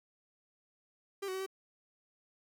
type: tone with pitch steps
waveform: 45% pulse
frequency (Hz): 395.6 / 374.1 / 379.9 / 384.5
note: G4 / F#4 / F#4 / G4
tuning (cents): +16 / +19 / +46 / -33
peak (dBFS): -36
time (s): 1.22-1.464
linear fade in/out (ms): 10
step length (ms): 61
effects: none